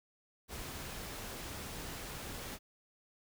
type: noise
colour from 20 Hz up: pink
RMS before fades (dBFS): -44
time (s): 0.48-2.59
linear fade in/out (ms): 50
effects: none